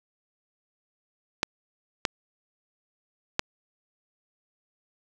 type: clicks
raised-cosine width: 0.2 ms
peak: -5 dBFS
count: 3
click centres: 1.431 / 2.052 / 3.394 s
effects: none